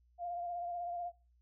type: tone with vibrato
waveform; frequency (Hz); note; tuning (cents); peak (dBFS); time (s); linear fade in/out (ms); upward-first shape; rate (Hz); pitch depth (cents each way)
sine; 698.5; F5; 0; -37; 0.18-1.12; 50; sine; 16; 29
effects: noise-tail reverb RT60 0.3 s tail -20 dB re dry + added 60 Hz sine -66 dBFS peak until 1.41 s